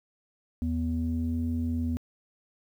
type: tone pair together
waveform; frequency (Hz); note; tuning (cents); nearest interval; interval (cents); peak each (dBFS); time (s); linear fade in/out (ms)
sine; 81.7 / 244.5; E2 / B3; -15 / -17; octave + perfect fifth; 1898; -28; 0.62-1.97; 0
effects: tanh soft clip ceiling -20 dBFS + 10-bit